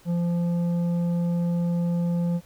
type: tone with tanh clipping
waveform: triangle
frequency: 172.5 Hz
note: F3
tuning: 21 cents flat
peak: -23 dBFS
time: 0.05-2.41 s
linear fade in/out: 50 ms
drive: 12 dB
effects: pink hiss -55 dBFS RMS until 2.45 s